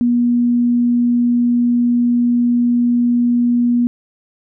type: tone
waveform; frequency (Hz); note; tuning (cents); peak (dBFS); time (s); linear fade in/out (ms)
sine; 240.8; B3; -44; -11; 0.01-3.87; 0
effects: none